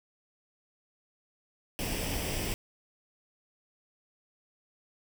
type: noise with comb filter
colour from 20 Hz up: pink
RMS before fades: -33 dBFS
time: 1.79-2.54 s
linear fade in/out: 0 ms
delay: 0.37 ms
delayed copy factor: +0.6
effects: none